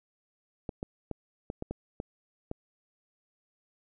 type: clicks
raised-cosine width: 2 ms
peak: -21 dBFS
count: 8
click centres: 0.692 / 0.829 / 1.113 / 1.501 / 1.624 / 1.71 / 2.001 / 2.514 s
effects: none